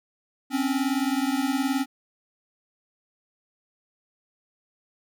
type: beating tone pair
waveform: square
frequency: 261.6 / 280.6 Hz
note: C4 / C#4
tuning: 0 / +21 cents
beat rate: 19 Hz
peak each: -26 / -27 dBFS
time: 0.5-1.86 s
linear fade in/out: 50 ms
effects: none